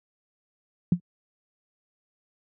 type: tone with exponential decay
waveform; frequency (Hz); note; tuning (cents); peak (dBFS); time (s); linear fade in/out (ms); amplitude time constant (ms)
sine; 175; F3; +4; -13; 0.92-1; 2; 17
effects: high-pass 80 Hz 12 dB/octave